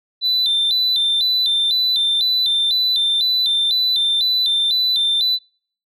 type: tone with vibrato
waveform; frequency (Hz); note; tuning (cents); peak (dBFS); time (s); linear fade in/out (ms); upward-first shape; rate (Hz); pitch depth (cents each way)
sine; 3777; A#7; +22; -13; 0.21-5.39; 50; square; 2; 95
effects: noise-tail reverb RT60 0.5 s tail -24 dB re dry + tanh soft clip ceiling -12 dBFS